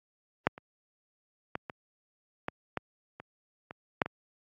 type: clicks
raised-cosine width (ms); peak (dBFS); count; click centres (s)
0.5; -7 / -29 / -17 / -22 / -16 / -15 / -27 / -26 / -8 / -20; 10; 0.47 / 0.579 / 1.554 / 1.698 / 2.484 / 2.773 / 3.2 / 3.709 / 4.018 / 4.06
effects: high-pass 100 Hz 12 dB/octave + AAC 32 kbps